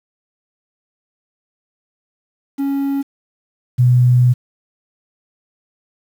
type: tone pair in turn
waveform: triangle / sine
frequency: 277.2 / 124.01 Hz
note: C#4 / B2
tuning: 0 / +8 cents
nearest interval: octave + major second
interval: 1392 cents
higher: first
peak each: -14 / -8 dBFS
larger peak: second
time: 2.58-3.03 / 3.78-4.34 s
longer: second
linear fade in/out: 20 ms
effects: 7-bit